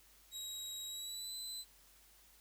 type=tone with pitch glide; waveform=25% pulse; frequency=3832 to 4023 Hz; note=A#7 to B7; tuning=+47 to +31 cents; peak=-38 dBFS; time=0.31-1.65 s; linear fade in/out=50 ms; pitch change=+84 cents; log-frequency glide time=0.87-1.35 s; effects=added 50 Hz sine -70 dBFS peak until 2.4 s + white hiss -65 dBFS RMS until 2.4 s